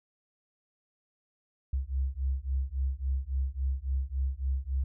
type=beating tone pair; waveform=sine; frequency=65 / 68.6 Hz; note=C2 / C#2; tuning=-11 / -17 cents; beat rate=3.6 Hz; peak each=-31 dBFS; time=1.73-4.84 s; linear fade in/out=5 ms; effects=none